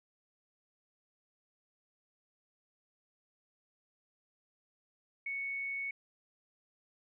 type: tone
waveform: sine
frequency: 2217 Hz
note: C#7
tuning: in tune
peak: -35 dBFS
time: 5.26-5.91 s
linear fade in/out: 5 ms
effects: none